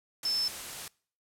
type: tone in noise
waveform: sine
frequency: 5274 Hz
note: E8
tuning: in tune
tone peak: -27 dBFS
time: 0.25-0.48 s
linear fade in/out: 2 ms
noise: white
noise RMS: -40 dBFS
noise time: 0.23-0.88 s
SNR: +10 dB
effects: noise-tail reverb RT60 0.5 s tail -25 dB re dry + low-pass 12000 Hz 12 dB/octave